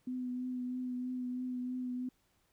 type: tone with vibrato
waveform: sine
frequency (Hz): 251.1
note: B3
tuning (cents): +29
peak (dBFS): -35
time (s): 0.07-2.09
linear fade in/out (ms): 5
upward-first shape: triangle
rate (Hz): 3.1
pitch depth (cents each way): 23
effects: pink hiss -74 dBFS RMS until 2.52 s